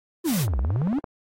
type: noise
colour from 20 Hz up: white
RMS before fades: -31 dBFS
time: 0.24-0.47 s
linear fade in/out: 50 ms
type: exponential two-way sweep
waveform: triangle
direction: down then up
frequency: 369.5 to 56.1 to 322.3 Hz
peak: -19 dBFS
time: 0.24-1 s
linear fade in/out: 20 ms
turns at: 0.59 s
type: click train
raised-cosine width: 1 ms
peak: -19 dBFS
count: 11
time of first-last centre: 0.48-1.042 s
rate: 17.8 Hz
effects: AAC 48 kbps